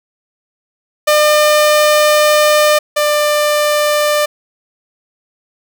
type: tone pair in turn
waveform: sawtooth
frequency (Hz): 602 / 595.4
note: D5 / D5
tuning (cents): +43 / +24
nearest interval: unison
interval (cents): 19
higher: first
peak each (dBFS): -4 / -7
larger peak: first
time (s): 1.07-2.79 / 2.96-4.26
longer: first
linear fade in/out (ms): 10
effects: none